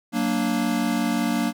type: chord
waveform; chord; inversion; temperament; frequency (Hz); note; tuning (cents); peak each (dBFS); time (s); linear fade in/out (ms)
square; Gb augmented; none; equal with one note detuned; 187.47 / 233.1 / 293.7; Gb3 / Bb3 / D4; +23 / 0 / 0; -29 / -24 / -27; 0.12-1.53; 50
effects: none